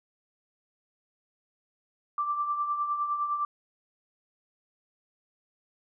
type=tone with tremolo; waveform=sine; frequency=1174.7 Hz; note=D6; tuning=in tune; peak=-24 dBFS; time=2.18-3.45 s; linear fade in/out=2 ms; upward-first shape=triangle; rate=9.8 Hz; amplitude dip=60%; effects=none